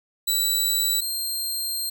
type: tone pair in turn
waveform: 15% pulse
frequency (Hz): 3949 / 4184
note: B7 / C8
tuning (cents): -1 / -1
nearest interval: minor second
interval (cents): 100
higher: second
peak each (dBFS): -13 / -19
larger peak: first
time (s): 0.27-1.01 / 1.01-1.9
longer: second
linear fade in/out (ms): 10
effects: none